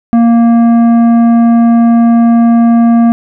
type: tone with tanh clipping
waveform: sine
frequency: 232.8 Hz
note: A#3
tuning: 2 cents flat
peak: -5 dBFS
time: 0.13-3.12 s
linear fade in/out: 0 ms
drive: 10 dB
effects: none